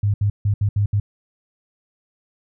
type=tone bursts at uneven times; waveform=sine; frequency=102.3 Hz; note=G#2; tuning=26 cents flat; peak=-15 dBFS; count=6; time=0.03-0.14 / 0.21-0.3 / 0.45-0.54 / 0.61-0.69 / 0.76-0.86 / 0.93-1 s; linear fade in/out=5 ms; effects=none